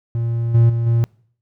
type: tone with level steps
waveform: triangle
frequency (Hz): 116.54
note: A#2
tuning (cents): 0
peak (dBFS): -16 / -7 / -15 / -11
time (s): 0.15-1.04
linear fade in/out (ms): 0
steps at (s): 0.54 / 0.69 / 0.86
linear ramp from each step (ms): 10
effects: noise-tail reverb RT60 0.6 s tail -26 dB re dry